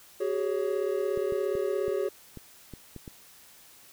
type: chord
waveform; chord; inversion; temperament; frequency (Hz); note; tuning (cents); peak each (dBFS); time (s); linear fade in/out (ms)
triangle; F# suspended second; none; equal with one note detuned; 378.2 / 415.3 / 554.4; F#4 / G#4 / C#5; +38 / 0 / 0; -28 / -28 / -31; 0.2-2.09; 10
type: clicks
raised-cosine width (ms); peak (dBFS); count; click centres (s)
3; -28; 8; 1.175 / 1.323 / 1.553 / 1.881 / 2.373 / 2.737 / 2.963 / 3.078
effects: white hiss -54 dBFS RMS until 3.92 s